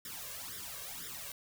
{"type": "noise with flanger", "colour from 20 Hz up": "white", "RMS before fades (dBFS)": -44, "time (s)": [0.05, 1.32], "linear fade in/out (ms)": 2, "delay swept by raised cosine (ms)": [0.56, 1.86], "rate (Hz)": 2, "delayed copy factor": 1, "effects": []}